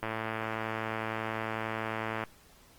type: click train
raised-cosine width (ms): 0.5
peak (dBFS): -18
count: 246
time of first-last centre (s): 0.03-2.237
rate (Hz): 111
effects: pink hiss -59 dBFS RMS until 2.78 s + Opus 24 kbps